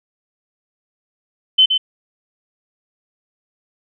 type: tone with echo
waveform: sine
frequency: 3057 Hz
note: G7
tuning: 44 cents flat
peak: -7 dBFS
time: 1.58-1.66 s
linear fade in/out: 10 ms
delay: 120 ms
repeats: 1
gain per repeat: -6 dB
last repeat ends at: 1.78 s
effects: none